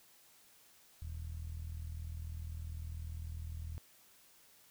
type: tone with low-pass filter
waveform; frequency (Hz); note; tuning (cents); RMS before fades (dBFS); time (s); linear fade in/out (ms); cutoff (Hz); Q
10% pulse; 40.01; D#1; +49; -43; 1.02-3.78; 0; 83; 2.8
effects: white hiss -64 dBFS RMS until 4.7 s